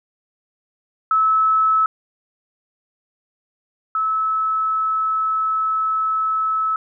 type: tone pair in turn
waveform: sine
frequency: 1300 / 1300 Hz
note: E6 / E6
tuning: -24 / -24 cents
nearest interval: unison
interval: 0 cents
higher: neither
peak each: -13 / -17 dBFS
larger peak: first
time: 1.11-1.86 / 3.95-6.76 s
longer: second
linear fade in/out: 2 ms
effects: none

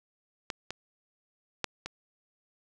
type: clicks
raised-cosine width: 0.2 ms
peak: -15 / -18 / -11 / -19 dBFS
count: 4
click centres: 0.502 / 0.706 / 1.643 / 1.86 s
effects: none

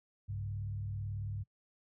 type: tone with frequency modulation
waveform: sine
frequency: 100.7 Hz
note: G2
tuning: 47 cents sharp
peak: -36 dBFS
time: 0.28-1.44 s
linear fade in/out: 20 ms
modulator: 38.2 Hz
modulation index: 0.67
effects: noise-tail reverb RT60 0.1 s tail -24 dB re dry

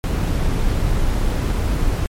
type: noise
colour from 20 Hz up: brown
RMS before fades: -18 dBFS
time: 0.04-2.06 s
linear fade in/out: 0 ms
effects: MP3 64 kbps

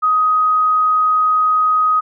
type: tone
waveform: sine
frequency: 1255 Hz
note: D#6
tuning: 15 cents sharp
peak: -11 dBFS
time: 0.02-2.01 s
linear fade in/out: 20 ms
effects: none

